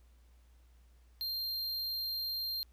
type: tone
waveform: square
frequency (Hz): 4186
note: C8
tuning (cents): 0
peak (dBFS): -35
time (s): 1.21-2.63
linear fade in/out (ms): 0
effects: added 60 Hz sine -59 dBFS peak until 2.72 s + pink hiss -73 dBFS RMS until 2.72 s